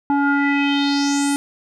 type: tone with low-pass filter sweep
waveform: square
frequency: 282.7 Hz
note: C#4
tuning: 34 cents sharp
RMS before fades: -18 dBFS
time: 0.1-1.36 s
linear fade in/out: 0 ms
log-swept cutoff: 1000 to 10000 Hz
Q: 4.6
effects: none